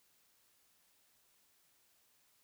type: silence
effects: white hiss -72 dBFS RMS until 2.43 s